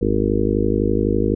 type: harmonic tone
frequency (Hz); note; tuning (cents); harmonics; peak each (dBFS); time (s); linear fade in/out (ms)
51.91; G#1; 0; 1 / 2 / 4 / 5 / 6 / 7 / 8 / 9; -24 / -24 / -24 / -24 / -24 / -24 / -24 / -24; 0.01-1.35; 10
effects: none